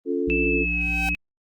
sine chord, Db augmented, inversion none, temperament equal, 277.2 / 349.2 / 440 Hz, Db4 / F4 / A4, 0 / 0 / 0 cents, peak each -26 dBFS, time 0.05-0.66 s, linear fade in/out 50 ms
harmonic tone, 58.27 Hz, A#1, in tune, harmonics 1 / 3 / 5, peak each -27 / -32 / -34 dBFS, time 0.27-1.15 s, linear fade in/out 10 ms
sine tone with pitch glide, 2637 to 2559 Hz, E7 to D#7, 0 to +48 cents, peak -23 dBFS, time 0.3-1.15 s, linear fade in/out 0 ms, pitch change -52 cents, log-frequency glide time 0.45-0.83 s
sawtooth tone with exponential growth, 773 Hz, G5, 24 cents flat, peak -22 dBFS, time 0.58-1.09 s, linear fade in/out 2 ms, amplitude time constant 110 ms
effects Opus 24 kbps

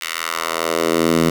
10% pulse tone with high-pass filter sweep, 82.41 Hz, E2, in tune, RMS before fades -19 dBFS, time 0.01-1.3 s, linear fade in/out 5 ms, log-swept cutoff 2200 to 170 Hz, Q 1.2, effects 7-bit

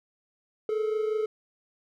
triangle tone pair together, 429.1 / 454.6 Hz, A4 / A#4, -43 / -43 cents, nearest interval minor second, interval 100 cents, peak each -24 / -31 dBFS, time 0.69-1.26 s, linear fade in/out 2 ms, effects none

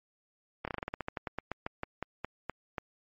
slowing click train, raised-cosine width 0.5 ms, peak -19 dBFS, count 20, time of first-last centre 0.65-2.782 s, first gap 27 ms, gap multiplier 1.14, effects MP3 32 kbps

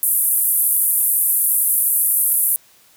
pink band-pass noise, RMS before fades -17 dBFS, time 0.03-2.56 s, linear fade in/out 0 ms, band 10000 to 14000 Hz, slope 48 dB/octave, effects white hiss -52 dBFS RMS until 2.96 s + high-pass 60 Hz 12 dB/octave

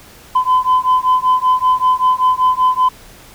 sine beating tone pair, 1014 / 1019.2 Hz, B5 / C6, +45 / -46 cents, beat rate 5.2 Hz, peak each -12 dBFS, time 0.35-2.89 s, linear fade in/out 10 ms, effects tanh soft clip ceiling -6 dBFS + pink hiss -41 dBFS RMS until 3.34 s

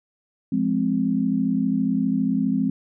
sine chord, F minor, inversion none, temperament just, 174.61 / 209.5 / 261.9 Hz, F3 / Ab3 / C4, 0 / +15 / +2 cents, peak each -26 / -23 / -22 dBFS, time 0.52-2.7 s, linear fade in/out 5 ms, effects none

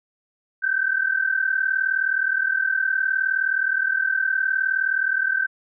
sine tone pair together, 1528.7 / 1568 Hz, G6 / G6, -44 / 0 cents, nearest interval unison, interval 44 cents, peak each -22 dBFS, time 0.62-5.47 s, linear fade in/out 20 ms, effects none

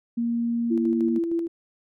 sine tone, 234.4 Hz, A#3, 10 cents sharp, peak -22 dBFS, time 0.17-1.19 s, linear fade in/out 10 ms
sine tone with tremolo, 335.5 Hz, E4, 31 cents sharp, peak -21 dBFS, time 0.7-1.48 s, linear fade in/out 20 ms, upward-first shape square, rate 6.5 Hz, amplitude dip 35%
effects none

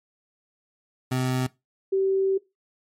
25% pulse / sine tone pair in turn, 128.5 / 385.9 Hz, C3 / G4, -31 / -27 cents, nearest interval octave + perfect fifth, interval 1904 cents, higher second, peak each -19 dBFS, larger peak neither, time 1.11-1.47 / 1.92-2.38 s, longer second, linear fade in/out 10 ms, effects noise-tail reverb RT60 0.2 s tail -19 dB re dry + MP3 64 kbps

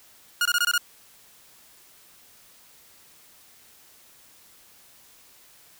sawtooth tone bursts, 1431 Hz, F6, 42 cents sharp, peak -16 dBFS, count 6, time 0.41-0.779 s, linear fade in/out 2 ms, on 44 ms, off 21 ms, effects white hiss -54 dBFS RMS until 5.79 s

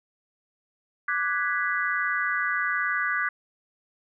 sine chord, G# half-diminished seventh, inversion second, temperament equal, 1174.7 / 1480 / 1661.2 / 1975.5 Hz, D6 / F#6 / G#6 / B6, 0 / 0 / 0 / 0 cents, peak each -30 / -28 / -29 / -30 dBFS, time 1.08-3.29 s, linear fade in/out 5 ms, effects none

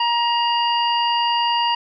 harmonic tone, 945 Hz, A#5, 23 cents sharp, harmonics 1 / 2 / 3 / 5, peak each -18 / -31 / -22 / -29 dBFS, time 0-1.75 s, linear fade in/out 5 ms, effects none

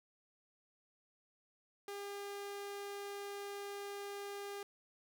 sawtooth tone, 402.8 Hz, G4, 47 cents sharp, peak -39 dBFS, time 1.88-4.63 s, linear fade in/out 2 ms, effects none

